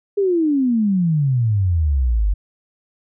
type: exponential sweep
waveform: sine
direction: down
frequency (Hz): 413.1 to 47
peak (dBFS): -14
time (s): 0.17-2.34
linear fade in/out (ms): 10
effects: none